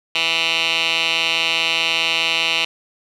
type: tone with band-pass filter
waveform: 10% pulse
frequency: 164.81 Hz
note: E3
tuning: in tune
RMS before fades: -19 dBFS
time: 0.15-2.65 s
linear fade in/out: 2 ms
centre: 3100 Hz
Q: 6.2
effects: none